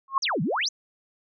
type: tone with exponential growth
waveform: sine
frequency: 1081 Hz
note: C#6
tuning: 44 cents flat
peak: -14 dBFS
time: 0.08-0.18 s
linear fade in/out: 2 ms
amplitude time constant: 21 ms
type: exponential two-way sweep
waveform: sine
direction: down then up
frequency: 6640 to 139.7 to 6640 Hz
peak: -23 dBFS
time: 0.22-0.69 s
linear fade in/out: 10 ms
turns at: 0.42 s
effects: none